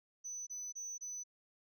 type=tone bursts; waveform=sine; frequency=6000 Hz; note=F#8; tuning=23 cents sharp; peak=-39 dBFS; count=4; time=0.24-1.238 s; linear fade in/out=20 ms; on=230 ms; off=26 ms; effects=tanh soft clip ceiling -40 dBFS